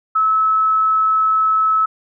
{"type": "tone", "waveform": "sine", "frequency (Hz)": 1298, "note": "E6", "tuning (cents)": -27, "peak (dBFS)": -12, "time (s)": [0.15, 1.86], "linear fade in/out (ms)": 10, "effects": []}